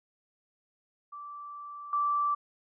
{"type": "tone with level steps", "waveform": "sine", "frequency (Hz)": 1166, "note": "D6", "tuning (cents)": -13, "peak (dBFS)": [-40, -25], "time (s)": [1.12, 2.35], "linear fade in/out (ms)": 10, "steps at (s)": 1.93, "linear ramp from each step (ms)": 2, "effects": []}